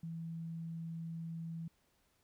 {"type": "tone", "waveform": "sine", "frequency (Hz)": 164.81, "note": "E3", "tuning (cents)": 0, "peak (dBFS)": -40, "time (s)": [0.03, 1.68], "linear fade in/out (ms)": 5, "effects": ["pink hiss -75 dBFS RMS until 2.23 s"]}